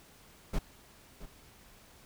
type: noise with echo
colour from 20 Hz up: brown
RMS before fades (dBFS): -29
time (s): 0.53-0.59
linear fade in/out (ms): 10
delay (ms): 670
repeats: 1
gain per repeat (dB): -14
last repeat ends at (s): 1.26
effects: pink hiss -58 dBFS RMS until 2.05 s